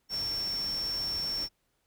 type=tone in noise; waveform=sine; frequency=5450 Hz; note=F8; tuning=43 cents flat; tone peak=-30 dBFS; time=0.09-1.49 s; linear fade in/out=50 ms; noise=pink; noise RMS=-44 dBFS; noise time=0.09-1.49 s; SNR=+11 dB; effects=pink hiss -75 dBFS RMS until 1.86 s